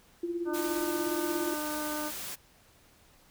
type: tone with tremolo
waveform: sine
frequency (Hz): 344.1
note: F4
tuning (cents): -26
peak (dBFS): -28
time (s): 0.23-1.54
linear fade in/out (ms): 5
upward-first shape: sine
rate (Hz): 17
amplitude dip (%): 60
type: harmonic tone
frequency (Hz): 302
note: D4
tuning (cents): +48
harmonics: 1 / 2 / 3 / 4 / 5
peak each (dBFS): -36 / -39 / -41 / -42 / -43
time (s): 0.45-2.12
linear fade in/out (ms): 50
type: noise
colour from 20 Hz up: white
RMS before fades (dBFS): -39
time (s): 0.53-2.36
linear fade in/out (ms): 20
effects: pink hiss -61 dBFS RMS until 3.3 s